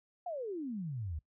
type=exponential sweep; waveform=sine; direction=down; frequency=740 to 71.4 Hz; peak=-36 dBFS; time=0.26-1.19 s; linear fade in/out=5 ms; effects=noise-tail reverb RT60 0.1 s tail -22 dB re dry